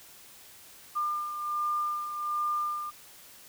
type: beating tone pair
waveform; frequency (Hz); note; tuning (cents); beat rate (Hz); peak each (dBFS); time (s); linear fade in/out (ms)
sine; 1200 / 1201.3; D6 / D6; +37 / +39; 1.3; -29 / -37; 0.95-2.91; 20
effects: white hiss -52 dBFS RMS until 3.48 s